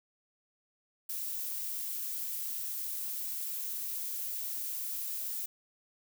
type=noise; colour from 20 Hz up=violet; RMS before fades=-37 dBFS; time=1.09-5.46 s; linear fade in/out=5 ms; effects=none